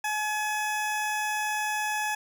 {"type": "tone", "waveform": "20% pulse", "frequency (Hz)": 849, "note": "G#5", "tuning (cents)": 38, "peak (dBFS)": -22, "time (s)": [0.04, 2.15], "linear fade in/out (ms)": 5, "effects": []}